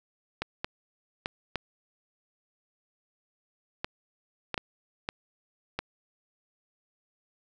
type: clicks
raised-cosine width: 0.3 ms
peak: -14 dBFS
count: 9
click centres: 0.42 / 0.645 / 1.259 / 1.557 / 3.845 / 4.543 / 4.578 / 5.089 / 5.79 s
effects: none